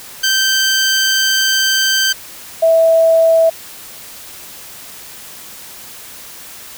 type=tone pair in turn; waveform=15% pulse / sine; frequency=1557 / 654.6 Hz; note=G6 / E5; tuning=-12 / -12 cents; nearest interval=octave + minor third; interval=1500 cents; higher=first; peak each=-5 / -7 dBFS; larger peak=first; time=0.23-2.13 / 2.62-3.5 s; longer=first; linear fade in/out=10 ms; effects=white hiss -34 dBFS RMS until 6.77 s